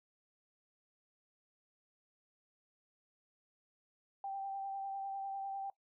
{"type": "tone with vibrato", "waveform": "sine", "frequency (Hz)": 784, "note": "G5", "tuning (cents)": 0, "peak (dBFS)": -38, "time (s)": [4.24, 5.7], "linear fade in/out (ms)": 2, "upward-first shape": "sine", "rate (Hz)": 10, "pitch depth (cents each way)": 18, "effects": ["noise-tail reverb RT60 0.1 s tail -20 dB re dry"]}